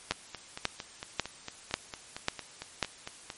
two click trains, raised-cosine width 0.2 ms, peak -20 / -9 dBFS, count 15 / 6, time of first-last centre 0.12-3.302 / 0.11-2.827 s, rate 4.4 / 1.84 Hz, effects white hiss -51 dBFS RMS until 3.37 s + MP3 48 kbps

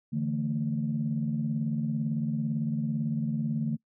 sine chord, D suspended second, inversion none, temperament equal with one note detuned, 146.83 / 164.81 / 224.4 Hz, D3 / E3 / A3, 0 / 0 / +34 cents, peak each -30 / -34 / -29 dBFS, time 0.12-3.77 s, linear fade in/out 20 ms, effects noise-tail reverb RT60 0.1 s tail -25 dB re dry + tanh soft clip ceiling -18 dBFS

